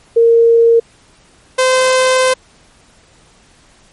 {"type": "tone pair in turn", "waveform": ["sine", "sawtooth"], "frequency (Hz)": [462.4, 515.7], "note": ["A#4", "C5"], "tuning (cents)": [-14, -25], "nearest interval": "major second", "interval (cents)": 189, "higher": "second", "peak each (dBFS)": -5, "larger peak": "neither", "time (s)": [[0.16, 0.8], [1.58, 2.34]], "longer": "second", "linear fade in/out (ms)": 10, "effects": ["pink hiss -48 dBFS RMS until 3.92 s", "MP3 48 kbps"]}